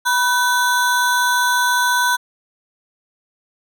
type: ring-modulated tone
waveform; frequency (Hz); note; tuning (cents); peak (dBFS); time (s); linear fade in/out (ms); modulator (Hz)
square; 1244.5; D#6; 0; -12; 0.05-2.17; 20; 267
effects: none